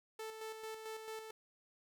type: tone with tremolo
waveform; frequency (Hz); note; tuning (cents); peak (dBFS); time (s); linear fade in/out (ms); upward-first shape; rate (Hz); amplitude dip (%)
sawtooth; 440; A4; 0; -39; 0.19-1.31; 5; square; 4.5; 45
effects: none